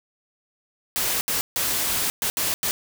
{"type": "noise bursts at uneven times", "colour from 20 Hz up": "white", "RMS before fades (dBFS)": -24, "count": 6, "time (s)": [[0.96, 1.21], [1.28, 1.41], [1.56, 2.1], [2.22, 2.3], [2.37, 2.54], [2.63, 2.71]], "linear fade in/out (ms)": 0, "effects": []}